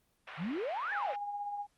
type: band-pass noise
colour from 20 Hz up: white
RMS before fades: -46 dBFS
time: 0.27-1.16 s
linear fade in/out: 5 ms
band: 610 to 2600 Hz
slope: 24 dB/octave
type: exponential two-way sweep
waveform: sine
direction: up then down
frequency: 141.3 to 1811 to 446.2 Hz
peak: -33 dBFS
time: 0.37-1.15 s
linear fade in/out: 50 ms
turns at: 0.93 s
type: tone with tremolo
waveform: sine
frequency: 818 Hz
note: G#5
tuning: 26 cents flat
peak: -34 dBFS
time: 0.9-1.67 s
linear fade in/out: 50 ms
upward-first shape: sine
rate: 16 Hz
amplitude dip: 40%
effects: pink hiss -74 dBFS RMS until 1.77 s + Opus 24 kbps